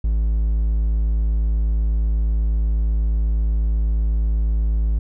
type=tone; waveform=triangle; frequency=54.1 Hz; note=A1; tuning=29 cents flat; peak=-14 dBFS; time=0.04-4.99 s; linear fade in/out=5 ms; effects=none